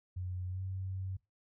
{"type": "tone with pitch glide", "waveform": "sine", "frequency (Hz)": [91.1, 94.59], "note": ["F#2", "F#2"], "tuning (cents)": [-26, 39], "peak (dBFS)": -36, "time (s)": [0.16, 1.17], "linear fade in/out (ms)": 10, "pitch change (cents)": 65, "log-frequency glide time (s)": [0.49, 0.61], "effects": ["noise-tail reverb RT60 0.2 s tail -20 dB re dry"]}